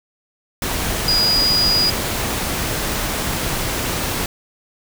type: tone in noise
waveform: sine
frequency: 4900 Hz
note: D#8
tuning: 27 cents flat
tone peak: -14 dBFS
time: 1.08-1.9 s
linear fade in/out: 2 ms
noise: pink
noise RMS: -22 dBFS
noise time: 0.62-4.26 s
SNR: +5 dB
effects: none